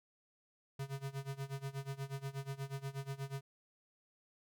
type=tone with tremolo; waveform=square; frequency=137.1 Hz; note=C#3; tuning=19 cents flat; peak=-38 dBFS; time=0.79-3.41 s; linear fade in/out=5 ms; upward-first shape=sine; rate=8.3 Hz; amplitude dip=90%; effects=none